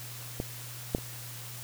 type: clicks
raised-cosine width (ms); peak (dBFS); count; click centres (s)
2; -18 / -12 / -29; 3; 0.401 / 0.949 / 0.984
effects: added 120 Hz sine -44 dBFS peak until 1.63 s + white hiss -44 dBFS RMS until 1.63 s

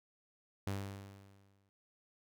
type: tone with exponential decay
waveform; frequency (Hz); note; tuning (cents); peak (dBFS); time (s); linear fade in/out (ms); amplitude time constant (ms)
sawtooth; 98.7; G2; +12; -31; 0.67-1.69; 0; 220
effects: none

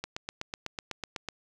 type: click train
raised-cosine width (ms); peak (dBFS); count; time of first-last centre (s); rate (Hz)
0.2; -17; 11; 0.04-1.287; 8.02
effects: none

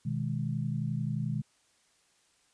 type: chord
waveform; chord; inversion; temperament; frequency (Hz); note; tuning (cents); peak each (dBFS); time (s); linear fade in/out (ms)
sine; G# minor; first; just; 124.59 / 155.74 / 207.7; B2 / D#3 / G#3; +16 / +2 / 0; -33 / -33 / -36; 0.05-1.42; 10
effects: white hiss -68 dBFS RMS until 2.53 s + resampled to 22050 Hz

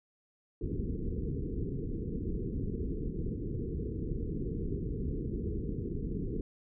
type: low-pass noise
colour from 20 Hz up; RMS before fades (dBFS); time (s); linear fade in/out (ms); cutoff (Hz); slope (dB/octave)
pink; -35; 0.61-6.41; 2; 460; 96
effects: none

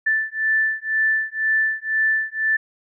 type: beating tone pair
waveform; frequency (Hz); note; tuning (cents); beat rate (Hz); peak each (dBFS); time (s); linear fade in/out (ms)
sine; 1760 / 1762; A6 / A6; 0 / +2; 2; -21; 0.06-2.57; 10
effects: none

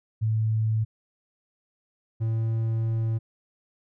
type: tone pair in turn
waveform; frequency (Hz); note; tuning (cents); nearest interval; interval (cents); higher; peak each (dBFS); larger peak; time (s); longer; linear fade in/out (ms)
sine / triangle; 110 / 112.64; A2 / A2; 0 / +41; unison; 41; second; -21; neither; 0.21-0.85 / 2.2-3.19; second; 20
effects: none

